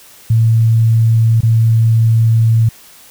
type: tone with dropouts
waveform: sine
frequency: 113.2 Hz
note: A2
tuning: 50 cents sharp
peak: -7 dBFS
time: 0.3-2.69 s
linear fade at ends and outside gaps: 5 ms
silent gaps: 1.407-1.431 s
effects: white hiss -41 dBFS RMS until 3.1 s